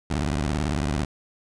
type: tone with vibrato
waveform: 15% pulse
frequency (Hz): 73.42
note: D2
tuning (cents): 0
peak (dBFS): -17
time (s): 0.1-1.05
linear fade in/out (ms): 5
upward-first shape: sine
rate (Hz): 18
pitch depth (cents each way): 280
effects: resampled to 22050 Hz